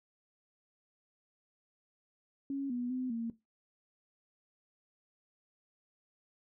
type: tone with pitch steps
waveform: sine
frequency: 275.9 / 244.4 / 255.3 / 230.3 Hz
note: C#4 / B3 / C4 / A#3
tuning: -8 / -18 / -42 / -21 cents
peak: -33 dBFS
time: 2.5-3.3 s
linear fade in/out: 2 ms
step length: 200 ms
effects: noise-tail reverb RT60 0.2 s tail -17 dB re dry